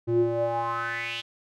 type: tone with band-pass filter sweep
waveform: square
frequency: 116.54 Hz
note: A#2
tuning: in tune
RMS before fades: -27 dBFS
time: 0.07-1.22 s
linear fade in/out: 20 ms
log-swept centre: 270 to 3300 Hz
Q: 5.2
effects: none